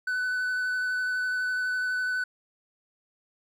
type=tone with vibrato; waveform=triangle; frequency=1500 Hz; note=F#6; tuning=23 cents sharp; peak=-24 dBFS; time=0.07-2.24 s; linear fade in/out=5 ms; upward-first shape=square; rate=12 Hz; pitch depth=9 cents each way; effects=none